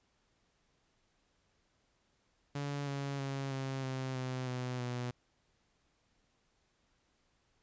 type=tone with pitch steps; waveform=sawtooth; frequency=142.6 / 139.67 / 136.79 / 133.98 / 131.22 / 128.52 / 125.87 / 123.28 Hz; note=C#3 / C#3 / C#3 / C3 / C3 / C3 / B2 / B2; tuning=+49 / +13 / -23 / +41 / +5 / -31 / +33 / -3 cents; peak=-32 dBFS; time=2.55-5.11 s; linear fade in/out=5 ms; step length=320 ms; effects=pink hiss -75 dBFS RMS until 7.62 s + resampled to 16000 Hz